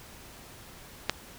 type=click; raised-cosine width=0.2 ms; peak=-6 dBFS; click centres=1.096 s; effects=pink hiss -49 dBFS RMS until 1.38 s